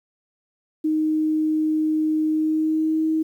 sine tone with pitch glide, 311.1 to 316.7 Hz, D#4 to D#4, 0 to +31 cents, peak -18 dBFS, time 0.84-3.23 s, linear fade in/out 10 ms, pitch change +31 cents, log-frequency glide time 2.29-3.06 s, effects 9-bit

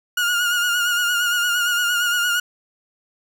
30% pulse tone with vibrato, 1431 Hz, F6, 42 cents sharp, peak -15 dBFS, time 0.17-2.4 s, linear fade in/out 5 ms, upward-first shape sine, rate 8.7 Hz, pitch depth 39 cents each way, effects none

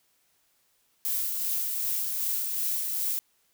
violet noise with tremolo, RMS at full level -28 dBFS, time 1.05-3.19 s, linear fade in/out 0 ms, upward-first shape sine, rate 2.6 Hz, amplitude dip 30%, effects white hiss -69 dBFS RMS until 3.53 s

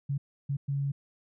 sine tone bursts at uneven times, 139.8 Hz, C#3, 15 cents sharp, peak -27 dBFS, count 3, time 0.09-0.18 / 0.49-0.57 / 0.68-0.92 s, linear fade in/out 10 ms, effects none

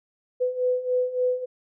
sine beating tone pair, 499.1 / 502.6 Hz, B4 / B4, +18 / +30 cents, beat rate 3.5 Hz, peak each -27 / -23 dBFS, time 0.4-1.46 s, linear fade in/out 20 ms, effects none

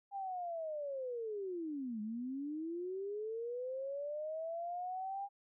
sine linear two-way sweep, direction down then up, 806 to 207.7 to 806 Hz, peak -38 dBFS, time 0.11-5.29 s, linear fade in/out 50 ms, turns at 2.01 s, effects none

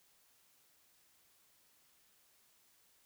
silence, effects white hiss -70 dBFS RMS until 3.05 s

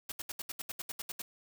white noise bursts, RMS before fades -40 dBFS, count 12, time 0.09-1.22 s, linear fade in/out 5 ms, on 30 ms, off 70 ms, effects none

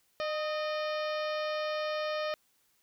harmonic tone with a mistuned harmonic, 610 Hz, D#5, 34 cents flat, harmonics 1 / 2 / 3 / 4 / 5 / 6 / 7 / 8 / 9, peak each -32 / -38 / -42 / -44 / -46 / -48 / -49 / -50 / -51 dBFS, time 0.2-2.34 s, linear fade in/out 0 ms, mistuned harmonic 2, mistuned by +41 cents, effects white hiss -71 dBFS RMS until 2.82 s

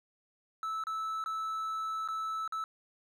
triangle tone with dropouts, 1310 Hz, E6, 11 cents flat, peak -31 dBFS, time 0.63-2.64 s, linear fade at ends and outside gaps 1 ms, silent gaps 0.838-0.869 / 1.24-1.26 / 2.077-2.086 / 2.477-2.523 s, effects none

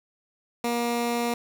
15% pulse tone, 237.3 Hz, A#3, 31 cents sharp, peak -18 dBFS, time 0.64-1.34 s, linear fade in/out 2 ms, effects none

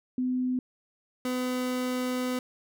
sine / 30% pulse tone pair in turn, 253.3 / 252.1 Hz, B3 / B3, +44 / +36 cents, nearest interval unison, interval 8 cents, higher first, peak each -25 dBFS, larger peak neither, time 0.18-0.59 / 1.25-2.39 s, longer second, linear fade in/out 2 ms, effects none

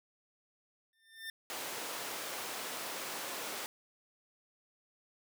25% pulse tone with exponential growth, 1797 Hz, A6, 36 cents sharp, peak -34 dBFS, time 0.93-1.3 s, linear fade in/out 2 ms, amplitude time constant 80 ms
pink high-pass noise, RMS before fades -41 dBFS, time 1.5-3.66 s, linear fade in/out 0 ms, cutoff 430 Hz, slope 12 dB/octave
effects none

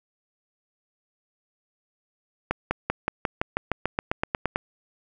accelerating click train, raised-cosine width 0.5 ms, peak -8 dBFS, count 15, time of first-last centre 2.51-4.559 s, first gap 200 ms, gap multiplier 0.95, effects none

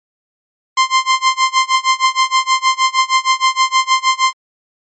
sawtooth tone with tremolo, 1046.5 Hz, C6, in tune, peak -4 dBFS, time 0.77-4.33 s, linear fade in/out 5 ms, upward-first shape sine, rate 6.4 Hz, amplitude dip 95%, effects MP3 32 kbps

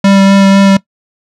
square tone with vibrato, 196 Hz, G3, in tune, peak -4 dBFS, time 0.04-0.77 s, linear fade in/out 5 ms, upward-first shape sine, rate 4 Hz, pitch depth 11 cents each way, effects noise-tail reverb RT60 0.1 s tail -20 dB re dry + low-pass 6000 Hz 12 dB/octave

